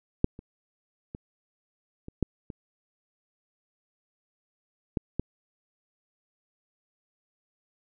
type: clicks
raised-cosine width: 3 ms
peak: -7 / -29 / -24 / -27 / -11 / -25 / -13 / -14 dBFS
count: 8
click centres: 0.244 / 0.391 / 1.149 / 2.084 / 2.227 / 2.502 / 4.972 / 5.196 s
effects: none